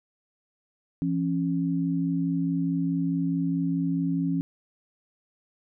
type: tone pair together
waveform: sine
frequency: 169.5 / 274.2 Hz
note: E3 / C#4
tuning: +49 / -19 cents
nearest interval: minor sixth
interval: 832 cents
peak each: -26 dBFS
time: 1.02-4.41 s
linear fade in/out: 0 ms
effects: none